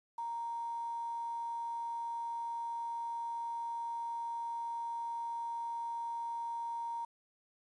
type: tone with quantisation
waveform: sine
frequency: 932.3 Hz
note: A#5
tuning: in tune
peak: -36 dBFS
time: 0.18-7.05 s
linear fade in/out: 5 ms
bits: 10
effects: resampled to 24000 Hz